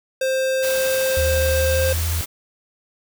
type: tone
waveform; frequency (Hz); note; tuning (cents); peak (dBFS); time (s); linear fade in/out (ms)
square; 525; C5; +6; -19; 0.21-1.93; 5
type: noise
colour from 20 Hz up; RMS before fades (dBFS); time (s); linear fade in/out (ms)
white; -28; 0.62-2.26; 20
type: tone with pitch glide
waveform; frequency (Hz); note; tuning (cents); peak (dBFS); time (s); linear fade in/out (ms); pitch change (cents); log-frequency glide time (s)
sine; 77.9 to 81.87; D#2 to E2; +3 to -11; -20; 1.17-2.21; 0; +86; 1.66-1.83
effects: none